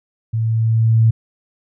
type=tone with level ramp; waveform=sine; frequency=112.6 Hz; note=A2; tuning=40 cents sharp; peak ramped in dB=-16 to -8 dBFS; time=0.33-1.11 s; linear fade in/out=10 ms; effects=none